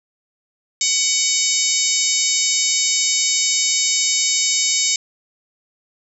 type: harmonic tone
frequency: 749 Hz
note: F#5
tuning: 21 cents sharp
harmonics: 3 / 4 / 5 / 6 / 7 / 8 / 9 / 10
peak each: -26 / -28 / -25 / -27 / -23 / -23 / -23 / -22 dBFS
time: 0.81-4.96 s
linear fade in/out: 2 ms
effects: none